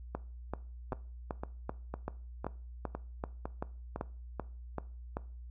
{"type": "two click trains", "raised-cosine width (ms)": 1, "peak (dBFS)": [-23, -21], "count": [7, 14], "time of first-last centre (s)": [[0.93, 3.96], [0.15, 5.169]], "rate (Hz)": [1.98, 2.59], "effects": ["noise-tail reverb RT60 0.4 s tail -19 dB re dry", "added 60 Hz sine -44 dBFS peak until 5.5 s"]}